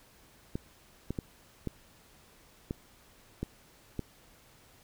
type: clicks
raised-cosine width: 3 ms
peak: -20 dBFS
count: 7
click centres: 0.555 / 1.106 / 1.188 / 1.673 / 2.709 / 3.43 / 3.993 s
effects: pink hiss -60 dBFS RMS until 4.83 s